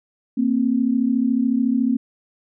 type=tone pair together; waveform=sine; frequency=231.5 / 265.4 Hz; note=A#3 / C4; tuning=-12 / +25 cents; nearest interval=major second; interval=237 cents; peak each=-19 dBFS; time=0.37-1.97 s; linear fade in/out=10 ms; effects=none